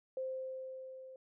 sine tone with level ramp, 522 Hz, C5, 4 cents flat, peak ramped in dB -35 to -49 dBFS, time 0.17-1.16 s, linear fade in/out 2 ms, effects none

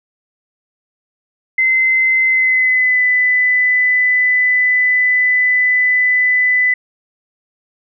sine tone with pitch glide, 2060 to 1999 Hz, C7 to B6, -28 to +20 cents, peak -10 dBFS, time 1.58-6.74 s, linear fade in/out 5 ms, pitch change -52 cents, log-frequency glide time 2.27-3.03 s, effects none

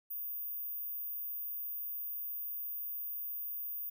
sine tone, 14917 Hz, A#9, in tune, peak -37 dBFS, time 0.1-3.9 s, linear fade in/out 10 ms, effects none

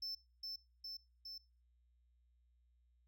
triangle tone with echo, 5300 Hz, E8, 9 cents sharp, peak -40 dBFS, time 0.02-0.15 s, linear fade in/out 5 ms, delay 410 ms, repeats 3, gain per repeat -2 dB, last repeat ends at 1.38 s, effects noise-tail reverb RT60 0.4 s tail -25 dB re dry + added 60 Hz sine -70 dBFS peak until 3.07 s

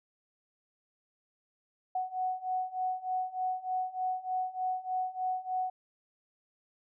sine beating tone pair, 740 / 743.3 Hz, F#5 / F#5, 0 / +8 cents, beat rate 3.3 Hz, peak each -35 / -33 dBFS, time 1.95-5.7 s, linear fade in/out 5 ms, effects none

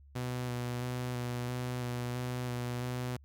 sawtooth tone with vibrato, 123.47 Hz, B2, in tune, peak -30 dBFS, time 0.15-3.17 s, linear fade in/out 10 ms, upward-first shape square, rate 1.5 Hz, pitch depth 16 cents each way, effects added 70 Hz sine -54 dBFS peak until 3.24 s

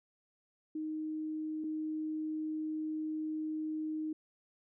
sine tone pair in turn, 311.1 / 311.1 Hz, D#4 / D#4, 0 / 0 cents, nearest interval unison, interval 0 cents, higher neither, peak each -35 / -34 dBFS, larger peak second, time 0.75-1.64 / 1.64-4.13 s, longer second, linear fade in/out 5 ms, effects none

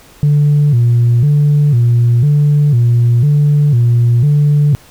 sine tone with vibrato, 132.2 Hz, C3, 18 cents sharp, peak -5 dBFS, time 0.23-4.75 s, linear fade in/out 0 ms, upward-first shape square, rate 1 Hz, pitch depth 180 cents each way, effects tanh soft clip ceiling -4 dBFS + pink hiss -42 dBFS RMS until 4.9 s

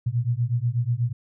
sine beating tone pair, 115.9 / 124.1 Hz, A#2 / B2, -10 / +9 cents, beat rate 8.2 Hz, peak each -24 dBFS, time 0.06-1.13 s, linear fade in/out 10 ms, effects none

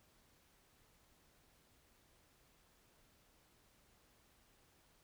silence, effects pink hiss -71 dBFS RMS until 5.03 s

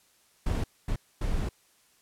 brown noise bursts at uneven times, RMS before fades -28 dBFS, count 3, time 0.46-0.64 / 0.88-0.96 / 1.21-1.49 s, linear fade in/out 5 ms, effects white hiss -64 dBFS RMS until 2.01 s + low-pass 12000 Hz 12 dB/octave

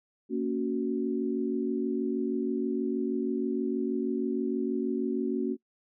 sine chord, F# major, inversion first, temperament just, 231.2 / 277.5 / 370 Hz, A#3 / C#4 / F#4, -14 / +2 / 0 cents, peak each -31 dBFS, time 0.29-5.57 s, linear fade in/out 50 ms, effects noise-tail reverb RT60 0.1 s tail -23 dB re dry

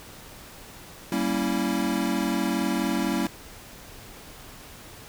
square chord, G diminished seventh, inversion none, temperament equal with one note detuned, 193.63 / 233.1 / 277.2 / 329.6 Hz, G3 / Bb3 / Db4 / Fb4, -21 / 0 / 0 / 0 cents, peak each -30 dBFS, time 1.12-3.27 s, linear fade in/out 2 ms, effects pink hiss -45 dBFS RMS until 5.08 s

